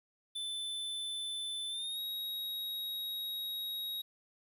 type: tone with pitch glide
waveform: square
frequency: 3520 to 3794 Hz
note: A7 to A#7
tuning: 0 to +30 cents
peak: -37 dBFS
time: 0.35-4.02 s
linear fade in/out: 10 ms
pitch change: +130 cents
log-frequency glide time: 1.69-2 s
effects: 11-bit